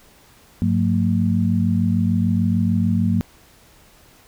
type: tone cluster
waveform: sine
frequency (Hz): 100.2 / 180.8 / 227.5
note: G2 / F#3 / A#3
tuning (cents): +38 / -40 / -42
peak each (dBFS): -20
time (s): 0.62-3.21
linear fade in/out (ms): 0
effects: pink hiss -51 dBFS RMS until 4.27 s